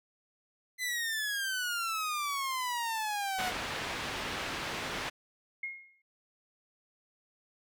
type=exponential sweep; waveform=sawtooth; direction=down; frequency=2037 to 716 Hz; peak=-28 dBFS; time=0.78-3.53 s; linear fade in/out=50 ms
type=low-pass noise; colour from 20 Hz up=white; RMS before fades=-37 dBFS; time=3.38-5.1 s; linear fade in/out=10 ms; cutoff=2800 Hz; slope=12 dB/octave
type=tone with exponential decay; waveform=sine; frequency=2149 Hz; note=C7; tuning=46 cents sharp; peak=-32 dBFS; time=5.63-6.02 s; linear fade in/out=5 ms; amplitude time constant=84 ms
effects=none